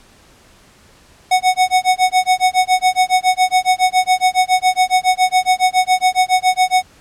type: tone with tremolo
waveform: square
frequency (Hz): 740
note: F#5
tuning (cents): 0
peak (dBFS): -9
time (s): 1.31-6.83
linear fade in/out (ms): 5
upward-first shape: sine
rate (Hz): 7.2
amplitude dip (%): 100
effects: pink hiss -48 dBFS RMS until 7 s + low-pass 10000 Hz 12 dB/octave